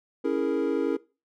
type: chord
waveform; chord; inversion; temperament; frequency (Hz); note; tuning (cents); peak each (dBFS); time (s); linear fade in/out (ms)
triangle; A# half-diminished seventh; first; equal; 277.2 / 329.6 / 415.3 / 466.2; C#4 / E4 / G#4 / A#4; 0 / 0 / 0 / 0; -27; 0.24-0.97; 10
effects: noise-tail reverb RT60 0.3 s tail -20 dB re dry